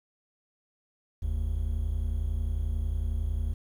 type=tone pair together; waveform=triangle; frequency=45.14 / 76.2 Hz; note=F#1 / D#2; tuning=-42 / -36 cents; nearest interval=major sixth; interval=906 cents; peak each=-28 / -27 dBFS; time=1.22-3.54 s; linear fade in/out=10 ms; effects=10-bit